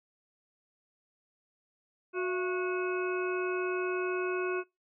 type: harmonic tone with a mistuned harmonic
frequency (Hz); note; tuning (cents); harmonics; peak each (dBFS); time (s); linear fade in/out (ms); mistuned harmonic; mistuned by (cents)
366; F#4; -19; 1 / 2 / 3 / 4 / 6 / 7; -30 / -44 / -40 / -39 / -50 / -41; 2.13-4.64; 50; 2; -130
effects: noise-tail reverb RT60 0.2 s tail -23 dB re dry